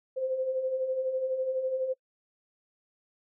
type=beating tone pair; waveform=sine; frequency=510 / 522 Hz; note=C5 / C5; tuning=-44 / -4 cents; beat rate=12 Hz; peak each=-37 / -28 dBFS; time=0.16-1.94 s; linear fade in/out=20 ms; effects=noise-tail reverb RT60 0.1 s tail -25 dB re dry